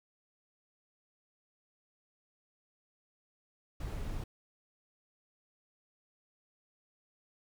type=noise; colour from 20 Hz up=brown; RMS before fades=-38 dBFS; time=3.8-4.24 s; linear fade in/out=5 ms; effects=none

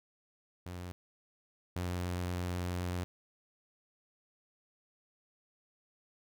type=tone pair in turn; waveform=sawtooth; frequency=89.2 / 89.2 Hz; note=F2 / F2; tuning=+37 / +37 cents; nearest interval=unison; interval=0 cents; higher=neither; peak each=-37 / -30 dBFS; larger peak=second; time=0.66-0.92 / 1.76-3.04 s; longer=second; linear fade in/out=0 ms; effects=none

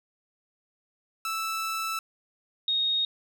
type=tone pair in turn; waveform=sawtooth / sine; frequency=1318.5 / 3729 Hz; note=E6 / A#7; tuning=0 / 0 cents; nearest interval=octave + tritone; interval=1800 cents; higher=second; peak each=-25 / -23 dBFS; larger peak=second; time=1.25-1.99 / 2.68-3.05 s; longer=first; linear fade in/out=2 ms; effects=none

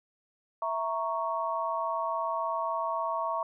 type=chord; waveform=sine; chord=A# diminished; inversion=second; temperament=equal; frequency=659.3 / 932.3 / 1108.7 Hz; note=E5 / A#5 / C#6; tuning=0 / 0 / 0 cents; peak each=-33 / -33 / -32 dBFS; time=0.62-3.43 s; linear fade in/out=2 ms; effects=none

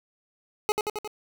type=tone with echo; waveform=25% pulse; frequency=423.1 Hz; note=G#4; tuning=32 cents sharp; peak=-17 dBFS; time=0.69-0.72 s; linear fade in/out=0 ms; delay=89 ms; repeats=4; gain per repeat=-3 dB; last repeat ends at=1.076 s; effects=none

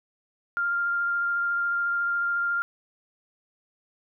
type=tone with vibrato; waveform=sine; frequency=1396.9 Hz; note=F6; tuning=in tune; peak=-23 dBFS; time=0.57-2.62 s; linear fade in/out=0 ms; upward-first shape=sine; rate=14 Hz; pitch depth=9 cents each way; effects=none

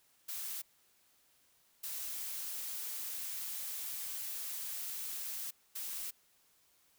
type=noise bursts at uneven times; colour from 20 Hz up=blue; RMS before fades=-41 dBFS; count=3; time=0.28-0.62 / 1.83-5.51 / 5.75-6.11 s; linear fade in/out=10 ms; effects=white hiss -70 dBFS RMS until 6.98 s

